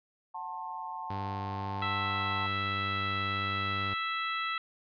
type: chord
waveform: sine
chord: F# diminished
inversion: none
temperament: just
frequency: 740 / 888 / 1065.6 Hz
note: F#5 / A5 / C6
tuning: 0 / +16 / +31 cents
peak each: -44 / -38 / -42 dBFS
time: 0.34-2.47 s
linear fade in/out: 10 ms
type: tone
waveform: sawtooth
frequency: 98.5 Hz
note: G2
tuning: 9 cents sharp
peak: -32 dBFS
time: 1.1-3.94 s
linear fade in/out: 5 ms
type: harmonic tone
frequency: 659.3 Hz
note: E5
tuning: in tune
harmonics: 2 / 3 / 4 / 5 / 6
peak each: -33 / -37 / -39 / -41 / -43 dBFS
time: 1.82-4.58 s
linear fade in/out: 2 ms
effects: resampled to 11025 Hz